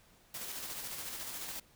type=noise with tremolo; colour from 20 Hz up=white; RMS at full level=-41 dBFS; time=0.34-1.6 s; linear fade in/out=5 ms; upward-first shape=square; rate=14 Hz; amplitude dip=30%; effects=pink hiss -64 dBFS RMS until 1.75 s